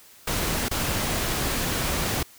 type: noise with dropouts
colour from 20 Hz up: pink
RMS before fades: -26 dBFS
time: 0.27-2.23 s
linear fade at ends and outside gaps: 5 ms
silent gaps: 0.685-0.711 s
effects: white hiss -51 dBFS RMS until 2.38 s